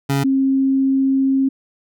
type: tone pair in turn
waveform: 25% pulse / sine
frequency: 138.59 / 268.5 Hz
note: C#3 / C4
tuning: 0 / +45 cents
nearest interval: major seventh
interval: 1145 cents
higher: second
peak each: -12 / -13 dBFS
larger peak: first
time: 0.09-0.24 / 0.24-1.49 s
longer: second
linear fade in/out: 10 ms
effects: none